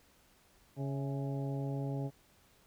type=harmonic tone with a mistuned harmonic; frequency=138.59 Hz; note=C#3; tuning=in tune; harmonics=1 / 2 / 3 / 4 / 5 / 6; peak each=-35 / -41 / -45 / -47 / -49 / -51 dBFS; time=0.76-2.11 s; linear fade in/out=50 ms; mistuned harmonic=5; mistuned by=-74 cents; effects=pink hiss -66 dBFS RMS until 2.66 s